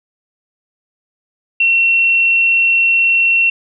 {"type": "tone", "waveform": "sine", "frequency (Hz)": 2719, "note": "F7", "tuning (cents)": -47, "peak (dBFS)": -9, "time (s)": [1.6, 3.5], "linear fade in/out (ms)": 5, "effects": []}